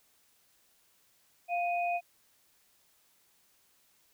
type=tone pair together; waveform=sine; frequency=699.2 / 2489 Hz; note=F5 / D#7; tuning=+2 / 0 cents; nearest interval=octave + minor seventh; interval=2198 cents; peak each=-29 / -36 dBFS; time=1.48-2.01 s; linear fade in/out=50 ms; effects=white hiss -68 dBFS RMS until 4.13 s